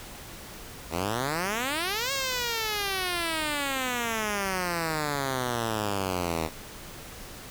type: exponential two-way sweep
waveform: 5% pulse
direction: up then down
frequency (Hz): 77.78 to 554.4 to 77.78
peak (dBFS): -16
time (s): 0.9-6.5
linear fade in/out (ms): 50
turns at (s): 2.12
effects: pink hiss -43 dBFS RMS until 7.5 s